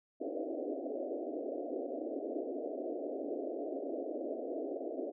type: band-pass noise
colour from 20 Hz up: pink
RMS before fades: -39 dBFS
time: 0.2-5.12 s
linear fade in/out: 20 ms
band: 260 to 690 Hz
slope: 96 dB/octave
effects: none